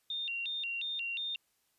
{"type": "tone with vibrato", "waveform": "sine", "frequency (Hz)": 3167, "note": "G7", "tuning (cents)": 17, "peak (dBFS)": -34, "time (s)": [0.1, 1.36], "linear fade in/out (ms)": 2, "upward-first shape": "square", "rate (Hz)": 2.8, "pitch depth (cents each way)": 240, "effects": ["white hiss -75 dBFS RMS until 1.78 s", "resampled to 32000 Hz"]}